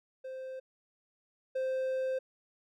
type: tone pair in turn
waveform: triangle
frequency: 522 / 522 Hz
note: C5 / C5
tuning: -4 / -4 cents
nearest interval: unison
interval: 0 cents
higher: neither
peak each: -37 / -28 dBFS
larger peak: second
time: 0.24-0.6 / 1.55-2.19 s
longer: second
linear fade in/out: 10 ms
effects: none